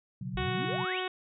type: chord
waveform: sine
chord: B suspended second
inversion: none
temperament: equal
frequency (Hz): 123.47 / 138.59 / 185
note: B2 / C#3 / F#3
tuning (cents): 0 / 0 / 0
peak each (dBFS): -39 / -39 / -38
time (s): 0.21-0.85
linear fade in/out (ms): 5
type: exponential sweep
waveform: sine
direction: up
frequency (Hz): 41.2 to 3523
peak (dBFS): -35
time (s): 0.34-1.01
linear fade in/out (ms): 10
type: harmonic tone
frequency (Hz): 370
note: F#4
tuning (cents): 0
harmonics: 1 / 2 / 3 / 4 / 5 / 6 / 7 / 8 / 9 / 10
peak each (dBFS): -35 / -38 / -40 / -41 / -42 / -43 / -43 / -44 / -45 / -45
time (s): 0.37-1.08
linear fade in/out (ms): 5
effects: none